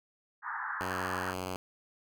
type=band-pass noise; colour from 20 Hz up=white; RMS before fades=-37 dBFS; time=0.42-1.35 s; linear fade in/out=50 ms; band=830 to 1800 Hz; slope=96 dB/octave
type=tone; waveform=5% pulse; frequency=92.3 Hz; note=F#2; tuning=4 cents flat; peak=-24 dBFS; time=0.81-1.56 s; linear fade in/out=0 ms
effects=none